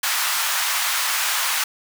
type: high-pass noise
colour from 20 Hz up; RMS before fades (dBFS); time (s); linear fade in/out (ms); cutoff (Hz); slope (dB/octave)
pink; -22; 0.03-1.64; 5; 970; 24
effects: none